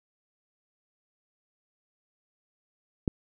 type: click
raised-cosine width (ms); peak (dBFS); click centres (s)
3; -12; 3.078
effects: none